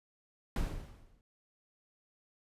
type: noise with exponential decay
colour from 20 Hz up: brown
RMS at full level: -29 dBFS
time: 0.56-1.21 s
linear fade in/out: 2 ms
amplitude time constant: 140 ms
effects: resampled to 32000 Hz